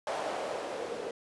violet noise with low-pass filter sweep, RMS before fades -36 dBFS, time 0.07-1.11 s, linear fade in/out 2 ms, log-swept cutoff 660 to 440 Hz, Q 2.8, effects resampled to 24000 Hz

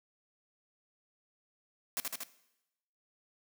white noise with echo, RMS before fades -34 dBFS, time 1.97-2 s, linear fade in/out 0 ms, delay 78 ms, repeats 3, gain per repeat -2 dB, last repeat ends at 2.234 s, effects noise-tail reverb RT60 0.9 s tail -17 dB re dry + high-pass 200 Hz 12 dB/octave

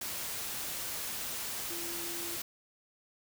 sine tone in noise, 340.6 Hz, F4, 43 cents flat, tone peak -44 dBFS, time 1.7-2.36 s, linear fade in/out 5 ms, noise white, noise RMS -38 dBFS, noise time 0.01-2.42 s, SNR -9 dB, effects none

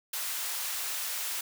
white high-pass noise, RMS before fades -34 dBFS, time 0.13-1.41 s, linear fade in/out 5 ms, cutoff 790 Hz, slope 12 dB/octave, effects none

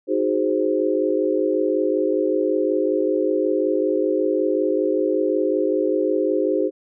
sine chord, Ab dominant seventh, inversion second, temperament equal, 311.1 / 370 / 415.3 / 523.3 Hz, Eb4 / Gb4 / Ab4 / C5, 0 / 0 / 0 / 0 cents, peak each -23 dBFS, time 0.07-6.71 s, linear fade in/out 50 ms, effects none

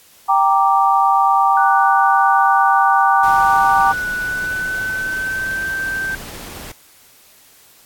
sine chord, G minor, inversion none, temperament equal, 784 / 932.3 / 1174.7 Hz, G5 / Bb5 / D6, 0 / 0 / 0 cents, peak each -14 / -17 / -15 dBFS, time 0.28-3.93 s, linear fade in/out 20 ms
sine tone with pitch glide, 1480 to 1559.9 Hz, F#6 to G6, 0 to -9 cents, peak -19 dBFS, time 1.57-6.15 s, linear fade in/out 2 ms, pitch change +91 cents, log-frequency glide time 4.18-5.66 s
pink noise, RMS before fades -33 dBFS, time 3.23-6.72 s, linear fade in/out 5 ms
effects white hiss -48 dBFS RMS until 7.85 s + AAC 64 kbps

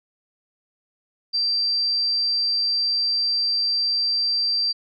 sine tone, 4699 Hz, D8, in tune, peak -19 dBFS, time 1.33-4.73 s, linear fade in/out 20 ms, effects none

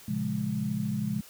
sine chord, Bb minor seventh, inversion none, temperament equal, 116.54 / 138.59 / 174.61 / 207.7 Hz, Bb2 / Db3 / F3 / Ab3, 0 / 0 / 0 / 0 cents, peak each -36 / -34 / -35 / -30 dBFS, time 0.08-1.21 s, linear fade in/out 5 ms, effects white hiss -51 dBFS RMS until 1.29 s

